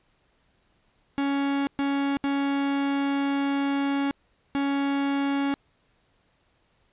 45% pulse tone bursts at uneven times, 278.9 Hz, C#4, 11 cents sharp, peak -23 dBFS, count 4, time 1.18-1.67 / 1.79-2.17 / 2.24-4.11 / 4.55-5.54 s, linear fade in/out 0 ms, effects pink hiss -67 dBFS RMS until 6.92 s + resampled to 8000 Hz

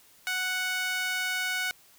sawtooth tone with high-pass filter, 740 Hz, F#5, in tune, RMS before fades -30 dBFS, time 0.27-1.71 s, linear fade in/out 0 ms, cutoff 1700 Hz, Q 1.9, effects white hiss -58 dBFS RMS until 1.98 s

